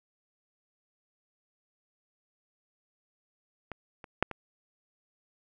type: clicks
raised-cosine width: 0.5 ms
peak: -23 / -29 / -8 / -22 dBFS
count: 4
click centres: 3.717 / 4.042 / 4.226 / 4.313 s
effects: none